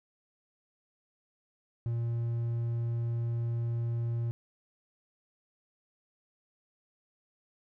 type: tone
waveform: triangle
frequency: 117.1 Hz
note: A#2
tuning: 8 cents sharp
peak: -27 dBFS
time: 1.86-4.31 s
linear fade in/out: 0 ms
effects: none